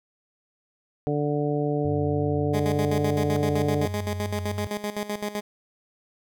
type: harmonic tone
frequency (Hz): 146.83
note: D3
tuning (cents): 0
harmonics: 1 / 2 / 3 / 4 / 5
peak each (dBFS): -27 / -28 / -27 / -32 / -34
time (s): 1.07-3.86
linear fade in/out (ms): 0
type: tone with vibrato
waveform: sine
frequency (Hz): 94.5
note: F#2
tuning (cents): +37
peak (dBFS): -29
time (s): 1.85-4.67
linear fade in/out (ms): 0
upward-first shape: triangle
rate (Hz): 3.4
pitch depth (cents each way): 53
type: tone with tremolo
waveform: 15% pulse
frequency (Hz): 207.7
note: G#3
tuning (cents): 0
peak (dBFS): -20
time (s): 2.53-5.41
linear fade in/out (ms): 20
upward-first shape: square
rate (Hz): 7.8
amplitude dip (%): 75
effects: none